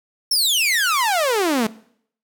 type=exponential sweep; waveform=sawtooth; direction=down; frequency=5560 to 207.7 Hz; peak=-13 dBFS; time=0.31-1.67 s; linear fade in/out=5 ms; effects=noise-tail reverb RT60 0.6 s tail -19 dB re dry